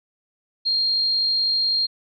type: tone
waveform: sine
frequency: 4216 Hz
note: C8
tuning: 12 cents sharp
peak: -18 dBFS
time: 0.65-1.87 s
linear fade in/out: 20 ms
effects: none